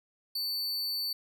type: tone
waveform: 45% pulse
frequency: 4500 Hz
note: C#8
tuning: 25 cents sharp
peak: -30 dBFS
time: 0.35-1.13 s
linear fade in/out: 5 ms
effects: none